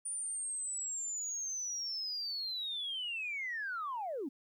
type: linear sweep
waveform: sine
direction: down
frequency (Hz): 9400 to 241.3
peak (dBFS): -35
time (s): 0.05-4.29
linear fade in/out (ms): 10
effects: tanh soft clip ceiling -31 dBFS + 12-bit